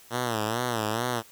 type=tone with vibrato; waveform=5% pulse; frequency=115 Hz; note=A#2; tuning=23 cents flat; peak=-15 dBFS; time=0.1-1.23 s; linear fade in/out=50 ms; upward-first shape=sine; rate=2.3 Hz; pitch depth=140 cents each way; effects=white hiss -53 dBFS RMS until 1.31 s